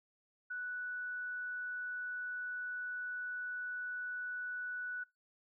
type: tone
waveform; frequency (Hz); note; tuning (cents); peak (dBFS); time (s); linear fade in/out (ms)
sine; 1480; F#6; 0; -38; 0.5-5.04; 10
effects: noise-tail reverb RT60 0.2 s tail -22 dB re dry